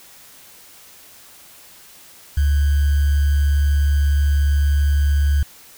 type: tone with sample-and-hold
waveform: sine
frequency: 71.8 Hz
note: D2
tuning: 39 cents flat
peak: -13 dBFS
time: 2.37-5.43 s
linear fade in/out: 5 ms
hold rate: 1575 Hz
effects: white hiss -45 dBFS RMS until 5.77 s